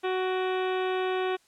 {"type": "harmonic tone with a mistuned harmonic", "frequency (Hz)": 371.9, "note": "F#4", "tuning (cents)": 9, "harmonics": [1, 2, 3, 4, 5, 6, 7, 8, 9, 10], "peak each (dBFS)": [-27, -33, -37, -39, -41, -43, -44, -45, -46, -47], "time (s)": [0.03, 1.37], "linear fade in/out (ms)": 20, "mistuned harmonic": 6, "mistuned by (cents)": 88, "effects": ["white hiss -64 dBFS RMS until 1.47 s", "low-pass 9000 Hz 12 dB/octave"]}